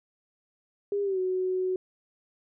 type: tone with pitch glide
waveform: sine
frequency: 404.4 to 370.8 Hz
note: G#4 to F#4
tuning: -46 to +4 cents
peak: -25 dBFS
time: 0.92-1.76 s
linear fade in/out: 2 ms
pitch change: -150 cents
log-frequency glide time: 1.03-1.19 s
effects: none